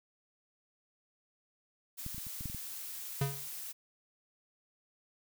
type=noise; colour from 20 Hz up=blue; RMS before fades=-43 dBFS; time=1.97-3.73 s; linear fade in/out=20 ms
type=clicks; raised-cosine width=5 ms; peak=-29 / -35 / -34 / -36 / -32 / -27 / -34 / -31 dBFS; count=8; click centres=2.064 / 2.146 / 2.181 / 2.268 / 2.409 / 2.457 / 2.499 / 2.547 s
type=tone with exponential decay; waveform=square; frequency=138.59 Hz; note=C#3; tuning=in tune; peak=-27 dBFS; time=3.21-3.48 s; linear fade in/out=5 ms; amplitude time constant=58 ms
effects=none